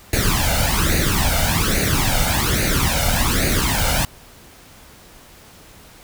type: noise with flanger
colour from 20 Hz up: pink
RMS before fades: -18 dBFS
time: 0.13-4.05 s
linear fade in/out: 2 ms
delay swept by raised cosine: 0.46 to 1.4 ms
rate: 1.2 Hz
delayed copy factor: +0.75
effects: pink hiss -45 dBFS RMS until 6.03 s